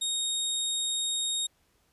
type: tone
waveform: 25% pulse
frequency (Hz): 3729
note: A#7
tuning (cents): 0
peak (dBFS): -24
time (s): 0.01-1.47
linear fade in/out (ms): 10
effects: pink hiss -69 dBFS RMS until 1.92 s + resampled to 32000 Hz